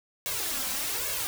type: noise with flanger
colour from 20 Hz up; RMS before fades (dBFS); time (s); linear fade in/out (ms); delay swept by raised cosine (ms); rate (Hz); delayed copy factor
white; -31; 0.26-1.27; 0; 1.8 to 3.9; 1.2; +0.95
effects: none